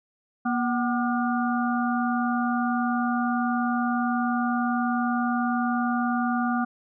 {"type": "harmonic tone with a mistuned harmonic", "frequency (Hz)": 239.2, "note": "A#3", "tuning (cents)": 45, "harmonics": [1, 3, 5, 6], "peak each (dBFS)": [-24, -29, -31, -32], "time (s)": [0.45, 6.65], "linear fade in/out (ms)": 10, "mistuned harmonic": 3, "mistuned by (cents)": 77, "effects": []}